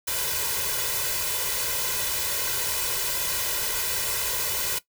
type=noise with comb filter; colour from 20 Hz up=white; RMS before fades=-27 dBFS; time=0.07-4.79 s; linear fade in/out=10 ms; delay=2 ms; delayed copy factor=+0.85; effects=noise-tail reverb RT60 0.1 s tail -17 dB re dry